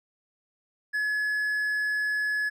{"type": "tone", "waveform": "triangle", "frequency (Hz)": 1700, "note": "G#6", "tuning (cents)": 40, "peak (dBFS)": -23, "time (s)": [0.93, 2.5], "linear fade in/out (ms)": 20, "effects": []}